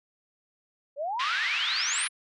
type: exponential sweep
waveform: sine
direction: up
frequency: 540 to 10548 Hz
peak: -28 dBFS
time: 0.96-2.09 s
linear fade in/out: 50 ms
type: band-pass noise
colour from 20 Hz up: pink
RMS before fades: -31 dBFS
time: 1.19-2.08 s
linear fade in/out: 10 ms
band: 1400 to 4000 Hz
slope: 24 dB/octave
effects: none